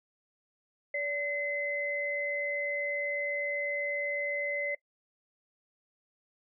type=tone pair together; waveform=sine; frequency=575 / 2047 Hz; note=D5 / C7; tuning=-37 / -38 cents; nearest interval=octave + minor seventh; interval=2199 cents; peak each=-34 / -31 dBFS; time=0.94-4.75 s; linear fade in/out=5 ms; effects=noise-tail reverb RT60 0.1 s tail -22 dB re dry